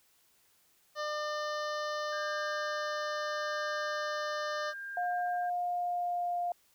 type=harmonic tone; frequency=600 Hz; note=D5; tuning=37 cents sharp; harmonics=1 / 2 / 3 / 5 / 6 / 7 / 8 / 9 / 10; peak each=-36 / -37 / -41 / -49 / -51 / -48 / -51 / -52 / -53 dBFS; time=0.95-4.74 s; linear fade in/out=50 ms
type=tone with tremolo; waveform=sine; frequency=1600 Hz; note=G6; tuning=35 cents sharp; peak=-38 dBFS; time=2.12-5.5 s; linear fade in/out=10 ms; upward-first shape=sine; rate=0.78 Hz; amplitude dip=50%
type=tone with pitch glide; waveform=sine; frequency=713 to 703.2 Hz; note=F5 to F5; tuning=+36 to +12 cents; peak=-30 dBFS; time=4.97-6.52 s; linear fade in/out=2 ms; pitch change=-24 cents; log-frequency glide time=5.26-6.39 s
effects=white hiss -68 dBFS RMS until 6.74 s